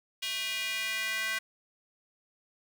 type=tone with high-pass filter sweep; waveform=square; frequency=220.1 Hz; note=A3; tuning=1 cent sharp; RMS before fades=-33 dBFS; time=0.22-1.39 s; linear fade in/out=10 ms; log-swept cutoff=2900 to 1800 Hz; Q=2.7; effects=none